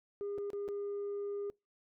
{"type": "tone with dropouts", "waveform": "sine", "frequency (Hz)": 405.4, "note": "G#4", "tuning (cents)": -42, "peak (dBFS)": -34, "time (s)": [0.21, 1.5], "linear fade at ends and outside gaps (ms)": 0, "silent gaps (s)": [[0.379, 0.384], [0.503, 0.532], [0.68, 0.687]], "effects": ["noise-tail reverb RT60 0.2 s tail -26 dB re dry", "tanh soft clip ceiling -34 dBFS"]}